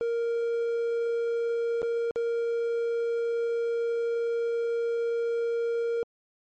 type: tone with dropouts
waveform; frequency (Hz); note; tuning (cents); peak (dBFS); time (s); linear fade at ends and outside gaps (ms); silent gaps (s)
triangle; 466.2; A#4; 0; -23; 0.01-6.03; 0; 1.818-1.829 / 2.11-2.159
effects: MP3 32 kbps